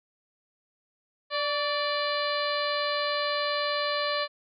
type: harmonic tone with a mistuned harmonic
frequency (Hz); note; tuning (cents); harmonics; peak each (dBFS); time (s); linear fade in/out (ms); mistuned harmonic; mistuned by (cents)
587; D5; -1; 1 / 2 / 3 / 4 / 5 / 6 / 7 / 8; -30 / -31 / -34 / -38 / -38 / -39 / -34 / -41; 1.3-4.28; 50; 2; -43
effects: none